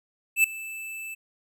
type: tone with ADSR envelope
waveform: square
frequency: 2637 Hz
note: E7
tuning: in tune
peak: -15 dBFS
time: 0.36-1.15 s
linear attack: 80 ms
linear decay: 4 ms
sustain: -20 dB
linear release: 15 ms
effects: none